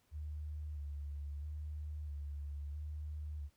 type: tone with vibrato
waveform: sine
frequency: 73.8 Hz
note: D2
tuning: 9 cents sharp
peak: -40 dBFS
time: 0.11-3.5 s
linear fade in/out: 50 ms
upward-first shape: square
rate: 0.76 Hz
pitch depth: 37 cents each way
effects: pink hiss -75 dBFS RMS until 3.56 s